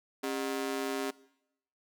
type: ring-modulated tone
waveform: sawtooth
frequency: 337.1 Hz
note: E4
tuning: 39 cents sharp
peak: -25 dBFS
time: 0.23-1.11 s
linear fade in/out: 10 ms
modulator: 65.2 Hz
effects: noise-tail reverb RT60 0.8 s tail -21 dB re dry